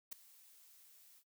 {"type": "noise with ADSR envelope", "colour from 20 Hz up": "blue", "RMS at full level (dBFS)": -41, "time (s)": [0.11, 1.24], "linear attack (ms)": 16, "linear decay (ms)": 4, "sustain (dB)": -22, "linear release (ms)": 71, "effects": ["noise-tail reverb RT60 0.1 s tail -22 dB re dry"]}